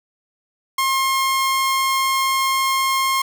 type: tone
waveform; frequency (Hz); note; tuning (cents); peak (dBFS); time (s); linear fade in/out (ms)
sawtooth; 1069; C6; +37; -13; 0.78-3.22; 5
effects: none